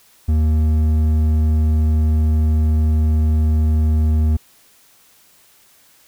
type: tone with hard clipping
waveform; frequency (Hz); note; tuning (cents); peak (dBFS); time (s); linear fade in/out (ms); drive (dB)
triangle; 77.78; D#2; 0; -14; 0.28-4.37; 10; 10
effects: white hiss -52 dBFS RMS until 6.07 s